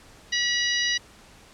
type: harmonic tone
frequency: 968 Hz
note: B5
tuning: 35 cents flat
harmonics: 2 / 3 / 4 / 5 / 6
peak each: -26 / -28 / -29 / -30 / -31 dBFS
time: 0.32-0.98 s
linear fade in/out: 10 ms
effects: pink hiss -51 dBFS RMS until 1.53 s + low-pass 9000 Hz 12 dB/octave